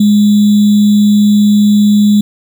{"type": "tone with sample-and-hold", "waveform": "sine", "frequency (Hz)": 207.6, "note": "G#3", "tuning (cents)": 0, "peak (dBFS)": -4, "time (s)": [0, 2.21], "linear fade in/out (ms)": 5, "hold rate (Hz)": 3675, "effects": []}